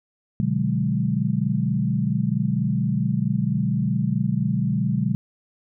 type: chord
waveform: sine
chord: G# half-diminished seventh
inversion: first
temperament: equal with one note detuned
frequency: 123.47 / 146.83 / 183.3 / 207.7 Hz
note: B2 / D3 / F#3 / G#3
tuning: 0 / 0 / -16 / 0 cents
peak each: -25 dBFS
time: 0.4-5.15 s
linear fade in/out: 0 ms
effects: none